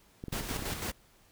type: clicks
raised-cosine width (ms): 3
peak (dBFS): -26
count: 8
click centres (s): 0.239 / 0.283 / 0.328 / 0.409 / 0.512 / 0.561 / 0.593 / 0.623
type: noise with tremolo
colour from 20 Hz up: pink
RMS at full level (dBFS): -35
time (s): 0.32-0.92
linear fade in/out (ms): 10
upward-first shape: square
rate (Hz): 6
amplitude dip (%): 45
effects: pink hiss -63 dBFS RMS until 1.31 s